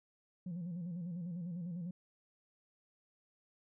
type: tone with vibrato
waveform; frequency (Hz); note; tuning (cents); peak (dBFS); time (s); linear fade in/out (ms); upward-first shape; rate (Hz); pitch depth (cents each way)
sine; 173.6; F3; -10; -37; 0.46-1.91; 5; square; 10; 76
effects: tanh soft clip ceiling -37 dBFS